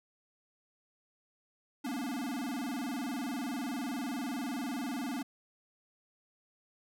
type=tone with vibrato; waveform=square; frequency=260.9 Hz; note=C4; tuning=5 cents flat; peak=-35 dBFS; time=1.84-5.23 s; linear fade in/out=10 ms; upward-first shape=square; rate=20 Hz; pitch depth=180 cents each way; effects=none